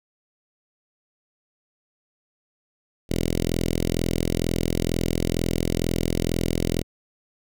5% pulse tone with notch filter, 42.15 Hz, E1, 39 cents sharp, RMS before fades -24 dBFS, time 3.09-6.83 s, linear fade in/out 20 ms, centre 1200 Hz, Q 0.54, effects none

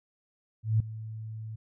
sine tone with ADSR envelope, 110 Hz, A2, in tune, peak -19 dBFS, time 0.63-1.56 s, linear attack 170 ms, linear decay 4 ms, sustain -17 dB, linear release 10 ms, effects none

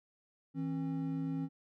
triangle tone pair together, 161.47 / 269.6 Hz, E3 / C#4, -35 / -48 cents, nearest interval major sixth, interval 887 cents, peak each -35 / -34 dBFS, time 0.54-1.49 s, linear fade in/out 50 ms, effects none

